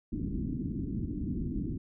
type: low-pass noise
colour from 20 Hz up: white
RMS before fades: -34 dBFS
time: 0.12-1.78 s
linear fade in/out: 10 ms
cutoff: 310 Hz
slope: 48 dB/octave
effects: none